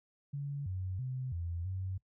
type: tone with pitch steps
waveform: sine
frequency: 141.9 / 93.1 / 128.9 / 85.3 / 94 Hz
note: C#3 / F#2 / C3 / F2 / F#2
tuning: +41 / +11 / -26 / -40 / +28 cents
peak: -35 dBFS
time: 0.33-1.98 s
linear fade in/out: 10 ms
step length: 330 ms
effects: noise-tail reverb RT60 0.1 s tail -20 dB re dry